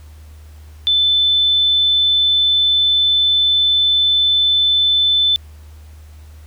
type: tone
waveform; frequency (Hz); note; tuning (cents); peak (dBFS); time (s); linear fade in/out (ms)
sine; 3520; A7; 0; -11; 0.87-5.36; 0
effects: added 76 Hz sine -36 dBFS peak until 6.46 s + pink hiss -51 dBFS RMS until 6.46 s